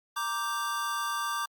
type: chord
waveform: square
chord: G minor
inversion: first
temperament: equal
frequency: 932.3 / 1174.7 / 1568 Hz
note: Bb5 / D6 / G6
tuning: 0 / 0 / 0 cents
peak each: -38 / -32 / -37 dBFS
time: 0.16-1.46 s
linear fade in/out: 10 ms
effects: Opus 48 kbps